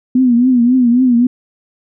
sine tone with vibrato, 246.9 Hz, B3, in tune, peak -7 dBFS, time 0.15-1.27 s, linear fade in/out 5 ms, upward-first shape triangle, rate 3.7 Hz, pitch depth 110 cents each way, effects none

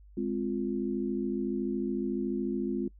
sine chord, F minor, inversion first, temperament equal, 207.7 / 261.6 / 349.2 Hz, Ab3 / C4 / F4, 0 / 0 / 0 cents, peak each -33 dBFS, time 0.17-2.88 s, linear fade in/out 5 ms, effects noise-tail reverb RT60 0.1 s tail -23 dB re dry + added 50 Hz sine -51 dBFS peak until 2.99 s

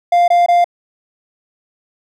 triangle tone bursts, 698.5 Hz, F5, in tune, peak -6 dBFS, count 3, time 0.12-0.644 s, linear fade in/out 5 ms, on 160 ms, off 22 ms, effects none

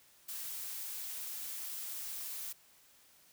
blue noise, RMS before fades -42 dBFS, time 0.28-2.53 s, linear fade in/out 10 ms, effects white hiss -64 dBFS RMS until 3.32 s

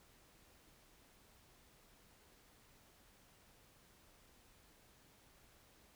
silence, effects pink hiss -67 dBFS RMS until 5.95 s

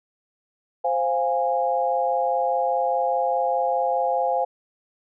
sine chord, F minor, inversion second, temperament equal with one note detuned, 523.3 / 698.5 / 823.4 Hz, C5 / F5 / Ab5, 0 / 0 / -15 cents, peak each -24 dBFS, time 0.84-4.45 s, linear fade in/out 10 ms, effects none

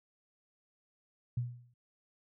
sine tone with exponential decay, 121.4 Hz, B2, 29 cents flat, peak -28 dBFS, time 1.37-1.74 s, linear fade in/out 5 ms, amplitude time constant 80 ms, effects none

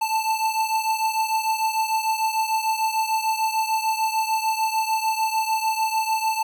square beating tone pair, 880 / 886.7 Hz, A5 / A5, 0 / +13 cents, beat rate 6.7 Hz, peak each -23 / -27 dBFS, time 0.01-6.43 s, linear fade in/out 10 ms, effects none

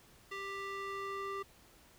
square tone with band-pass filter sweep, 393.7 Hz, G4, 8 cents sharp, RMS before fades -41 dBFS, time 0.31-1.43 s, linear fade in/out 10 ms, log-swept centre 2000 to 1100 Hz, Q 1.2, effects pink hiss -62 dBFS RMS until 1.98 s

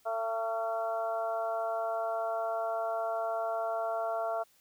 harmonic tone with a mistuned harmonic, 225 Hz, A3, 39 cents sharp, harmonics 2 / 3 / 4 / 5 / 6, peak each -42 / -31 / -42 / -42 / -40 dBFS, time 0.05-4.44 s, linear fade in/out 20 ms, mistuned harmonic 6, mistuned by +21 cents, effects white hiss -66 dBFS RMS until 4.6 s

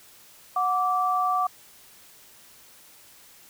sine tone pair together, 734 / 1165.2 Hz, F#5 / D6, -14 / -14 cents, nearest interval minor sixth, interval 800 cents, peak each -25 / -23 dBFS, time 0.56-1.47 s, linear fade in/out 5 ms, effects white hiss -52 dBFS RMS until 3.49 s

